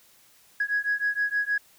sine beating tone pair, 1661.2 / 1667.6 Hz, G#6 / G#6, 0 / +7 cents, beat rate 6.4 Hz, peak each -26 dBFS, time 0.6-1.58 s, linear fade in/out 5 ms, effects tanh soft clip ceiling -17 dBFS + white hiss -58 dBFS RMS until 1.78 s

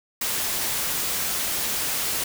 white noise, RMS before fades -26 dBFS, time 0.21-2.24 s, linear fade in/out 5 ms, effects none

